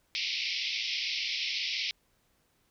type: band-pass noise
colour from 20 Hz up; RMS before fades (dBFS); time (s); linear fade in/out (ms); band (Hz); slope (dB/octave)
pink; -33; 0.15-1.91; 0; 2100 to 5500; 96
effects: pink hiss -71 dBFS RMS until 2.7 s